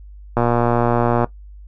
click train, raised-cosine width 1 ms, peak -3 dBFS, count 105, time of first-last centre 0.37-1.244 s, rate 119 Hz, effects noise-tail reverb RT60 0.1 s tail -17 dB re dry + added 50 Hz sine -36 dBFS peak until 1.67 s

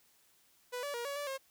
sawtooth tone with pitch steps, 494.1 / 574 / 475 / 564 / 579 / 537 Hz, B4 / D5 / A#4 / C#5 / D5 / C5, +1 / -40 / +33 / +30 / -25 / +45 cents, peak -33 dBFS, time 0.72-1.38 s, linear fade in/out 20 ms, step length 110 ms, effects white hiss -68 dBFS RMS until 1.5 s

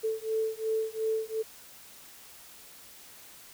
sine beating tone pair, 440 / 442.8 Hz, A4 / A4, 0 / +11 cents, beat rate 2.8 Hz, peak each -31 dBFS, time 0.03-1.43 s, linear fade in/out 20 ms, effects white hiss -51 dBFS RMS until 3.53 s

